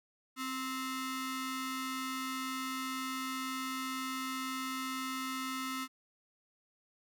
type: ring-modulated tone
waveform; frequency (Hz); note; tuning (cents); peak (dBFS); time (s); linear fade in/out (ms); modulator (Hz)
sawtooth; 784; G5; 0; -29; 0.36-5.88; 50; 521
effects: none